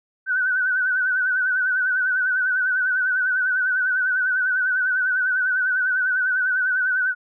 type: tone with vibrato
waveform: sine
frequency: 1500 Hz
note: F#6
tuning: 23 cents sharp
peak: -18 dBFS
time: 0.26-7.15 s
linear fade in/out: 50 ms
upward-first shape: sine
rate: 10 Hz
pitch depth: 64 cents each way
effects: none